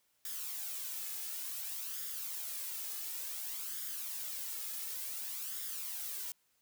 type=noise with flanger; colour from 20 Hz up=blue; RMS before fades=-41 dBFS; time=0.25-6.32 s; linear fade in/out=2 ms; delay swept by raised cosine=0.58 to 2.38 ms; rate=0.56 Hz; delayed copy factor=+0.55; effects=white hiss -75 dBFS RMS until 6.61 s